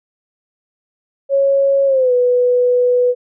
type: tone with pitch glide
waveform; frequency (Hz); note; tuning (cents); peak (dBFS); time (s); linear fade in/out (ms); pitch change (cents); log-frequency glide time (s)
sine; 551 to 493.7; C#5 to B4; -11 to -1; -10; 1.29-3.15; 50; -190; 1.86-2.13
effects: none